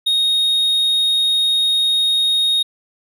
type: tone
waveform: triangle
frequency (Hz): 3729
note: A#7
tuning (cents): 0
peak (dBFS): -12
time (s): 0.06-2.63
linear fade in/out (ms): 10
effects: none